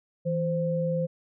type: tone pair together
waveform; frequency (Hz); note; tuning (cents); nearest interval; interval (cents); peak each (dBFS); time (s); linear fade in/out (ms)
sine; 163.79 / 520; E3 / C5; -11 / -11; octave + minor sixth; 2000; -27 / -27; 0.25-1.07; 20
effects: none